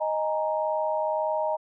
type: chord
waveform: sine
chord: D# suspended fourth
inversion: none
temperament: equal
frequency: 622.3 / 830.6 / 932.3 Hz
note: D#5 / G#5 / A#5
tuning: 0 / 0 / 0 cents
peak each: -26 / -32 / -29 dBFS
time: 0-1.57 s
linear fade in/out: 20 ms
effects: none